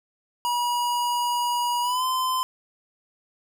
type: tone with pitch glide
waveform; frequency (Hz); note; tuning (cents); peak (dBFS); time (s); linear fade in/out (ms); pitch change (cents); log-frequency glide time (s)
square; 965 to 1028.3; B5 to C6; -40 to -30; -23; 0.45-2.43; 0; +110; 1.82-2.04
effects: none